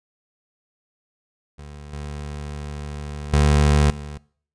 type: tone with level steps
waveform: 25% pulse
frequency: 73.4 Hz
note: D2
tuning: in tune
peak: -33 / -26 / -10 / -28 dBFS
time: 1.58-4.18 s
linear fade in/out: 10 ms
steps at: 1.93 / 3.33 / 3.9 s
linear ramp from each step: 2 ms
effects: noise-tail reverb RT60 0.5 s tail -21 dB re dry + resampled to 22050 Hz